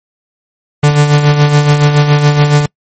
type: tone with tremolo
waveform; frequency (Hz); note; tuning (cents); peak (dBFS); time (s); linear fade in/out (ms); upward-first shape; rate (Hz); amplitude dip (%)
45% pulse; 146.83; D3; 0; -3; 0.83-2.66; 5; sine; 7.1; 55
effects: noise-tail reverb RT60 0.1 s tail -26 dB re dry + MP3 32 kbps